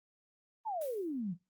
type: exponential sweep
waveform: sine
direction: down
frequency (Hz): 930 to 165.7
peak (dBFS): -34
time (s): 0.65-1.35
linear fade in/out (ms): 20
type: noise with exponential decay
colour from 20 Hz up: blue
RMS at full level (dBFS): -46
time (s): 0.81-1.21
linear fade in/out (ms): 5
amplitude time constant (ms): 85
effects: noise-tail reverb RT60 0.2 s tail -17 dB re dry + Opus 32 kbps